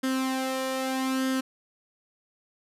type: tone with flanger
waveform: sawtooth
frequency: 262.4 Hz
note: C4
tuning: 5 cents sharp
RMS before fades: -28 dBFS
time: 0.03-1.41 s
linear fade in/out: 10 ms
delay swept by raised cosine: 0.61 to 1.71 ms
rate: 0.8 Hz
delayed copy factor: +0.6
effects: resampled to 32000 Hz